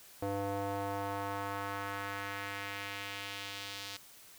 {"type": "tone with band-pass filter sweep", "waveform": "square", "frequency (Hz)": 99.7, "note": "G2", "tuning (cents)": 30, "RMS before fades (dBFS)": -39, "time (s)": [0.22, 3.97], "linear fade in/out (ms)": 5, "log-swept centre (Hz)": [550, 4300], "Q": 1.4, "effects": ["white hiss -56 dBFS RMS until 4.38 s"]}